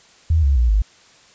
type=tone with pitch steps; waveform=sine; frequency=80.4 / 69.19 / 59.54 / 51.24 Hz; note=E2 / C#2 / A#1 / G#1; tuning=-43 / -3 / +37 / -23 cents; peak=-12 dBFS; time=0.3-0.82 s; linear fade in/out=5 ms; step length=130 ms; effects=white hiss -50 dBFS RMS until 1.34 s + resampled to 16000 Hz

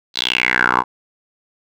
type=tone with band-pass filter sweep; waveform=10% pulse; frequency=61.8 Hz; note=B1; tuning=2 cents sharp; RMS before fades=-17 dBFS; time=0.14-0.84 s; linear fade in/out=50 ms; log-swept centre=4200 to 980 Hz; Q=5.7; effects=none

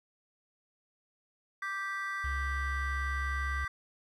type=chord; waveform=triangle; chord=G major; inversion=second; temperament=just; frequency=1176 / 1568 / 1960 Hz; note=D6 / G6 / B6; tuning=+2 / 0 / -14 cents; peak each=-36 dBFS; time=1.62-3.68 s; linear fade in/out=5 ms
type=tone; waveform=sine; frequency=69 Hz; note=C#2; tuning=7 cents flat; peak=-32 dBFS; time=2.24-3.65 s; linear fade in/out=5 ms
effects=tanh soft clip ceiling -22 dBFS

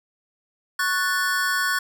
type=chord; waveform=square; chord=F# minor; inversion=second; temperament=equal; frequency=1108.7 / 1480 / 1760 Hz; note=C#6 / F#6 / A6; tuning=0 / 0 / 0 cents; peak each=-28 / -24 / -27 dBFS; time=0.79-1.79 s; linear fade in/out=5 ms; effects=none

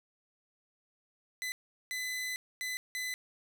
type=tone bursts at uneven times; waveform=sawtooth; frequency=2011 Hz; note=B6; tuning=31 cents sharp; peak=-31 dBFS; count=4; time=1.42-1.52 / 1.91-2.36 / 2.61-2.77 / 2.95-3.14 s; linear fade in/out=0 ms; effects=10-bit

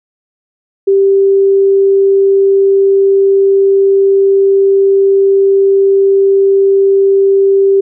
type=tone; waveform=sine; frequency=392 Hz; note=G4; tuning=in tune; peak=-5 dBFS; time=0.87-7.81 s; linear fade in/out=10 ms; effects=none

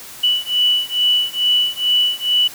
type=beating tone pair; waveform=sine; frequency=2960 / 2962.3 Hz; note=F#7 / F#7; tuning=0 / +1 cents; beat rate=2.3 Hz; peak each=-17 dBFS; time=0.23-2.48 s; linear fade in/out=10 ms; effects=white hiss -36 dBFS RMS until 2.54 s

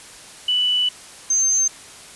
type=tone pair in turn; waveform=sine; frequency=2972 / 6297 Hz; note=F#7 / G8; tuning=+7 / +7 cents; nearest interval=octave + minor second; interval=1300 cents; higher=second; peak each=-16 / -15 dBFS; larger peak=second; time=0.48-0.89 / 1.3-1.68 s; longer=first; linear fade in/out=5 ms; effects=white hiss -41 dBFS RMS until 2.15 s + resampled to 24000 Hz

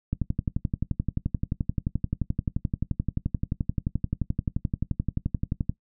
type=click train; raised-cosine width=5 ms; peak=-13 dBFS; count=65; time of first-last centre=0.13-5.695 s; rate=11.5 Hz; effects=noise-tail reverb RT60 0.1 s tail -17 dB re dry

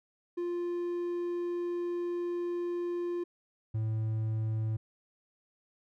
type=tone pair in turn; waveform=triangle; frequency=349.2 / 109.99 Hz; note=F4 / A2; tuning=0 / 0 cents; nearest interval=octave + minor sixth; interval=2000 cents; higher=first; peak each=-29 / -27 dBFS; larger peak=second; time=0.37-3.24 / 3.74-4.77 s; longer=first; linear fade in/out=10 ms; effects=none

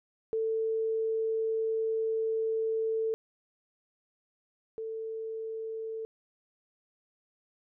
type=tone pair in turn; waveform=sine; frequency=444.9 / 444.9 Hz; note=A4 / A4; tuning=+19 / +19 cents; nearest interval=unison; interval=0 cents; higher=neither; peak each=-27 / -34 dBFS; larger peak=first; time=0.33-3.14 / 4.78-6.05 s; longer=first; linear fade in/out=0 ms; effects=none

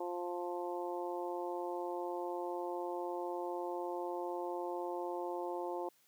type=harmonic tone; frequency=176 Hz; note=F3; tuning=14 cents sharp; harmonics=2 / 3 / 4 / 5 / 6; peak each=-40 / -43 / -45 / -43 / -51 dBFS; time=0-5.89 s; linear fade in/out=5 ms; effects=white hiss -70 dBFS RMS until 6.07 s + high-pass 100 Hz 12 dB/octave

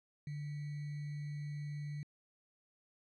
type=tone with sample-and-hold; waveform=sine; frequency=146.83 Hz; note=D3; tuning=in tune; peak=-39 dBFS; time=0.27-2.03 s; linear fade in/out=2 ms; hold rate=2100 Hz; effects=low-pass 5000 Hz 12 dB/octave

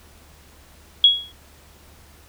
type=tone with exponential decay; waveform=sine; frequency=3329 Hz; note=G#7; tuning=3 cents sharp; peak=-6 dBFS; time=1.04-1.32 s; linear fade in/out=2 ms; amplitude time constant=59 ms; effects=added 73 Hz sine -51 dBFS peak until 2.28 s + pink hiss -51 dBFS RMS until 2.28 s

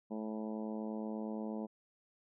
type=harmonic tone; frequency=108.5 Hz; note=A2; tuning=24 cents flat; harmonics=2 / 3 / 4 / 5 / 6 / 7 / 8 / 9; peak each=-39 / -46 / -47 / -48 / -51 / -54 / -54 / -57 dBFS; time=0.1-1.67 s; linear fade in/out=20 ms; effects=none

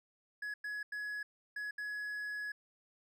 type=tone bursts at uneven times; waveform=triangle; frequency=1684 Hz; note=G#6; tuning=24 cents sharp; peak=-36 dBFS; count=5; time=0.42-0.54 / 0.64-0.83 / 0.92-1.23 / 1.56-1.71 / 1.78-2.52 s; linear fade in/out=5 ms; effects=none

